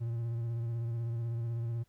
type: tone with vibrato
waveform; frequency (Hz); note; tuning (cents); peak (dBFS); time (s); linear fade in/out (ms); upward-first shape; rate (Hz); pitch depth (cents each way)
triangle; 116.54; A#2; 0; -30; 0-1.84; 20; triangle; 16; 40
effects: pink hiss -74 dBFS RMS until 1.88 s